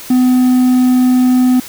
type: tone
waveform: triangle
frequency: 252.5 Hz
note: B3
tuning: 39 cents sharp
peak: -5 dBFS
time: 0.1-1.6 s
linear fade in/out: 5 ms
effects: white hiss -31 dBFS RMS until 1.68 s